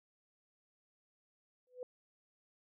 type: tone with exponential growth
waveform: sine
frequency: 500 Hz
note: B4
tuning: 21 cents sharp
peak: -37 dBFS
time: 1.67-1.83 s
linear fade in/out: 1 ms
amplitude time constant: 33 ms
effects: none